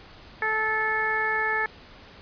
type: harmonic tone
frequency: 436.1 Hz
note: A4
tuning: 15 cents flat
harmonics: 1 / 2 / 3 / 4 / 5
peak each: -33 / -30 / -32 / -25 / -32 dBFS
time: 0.42-1.66 s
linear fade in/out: 2 ms
effects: pink hiss -48 dBFS RMS until 2.21 s + resampled to 11025 Hz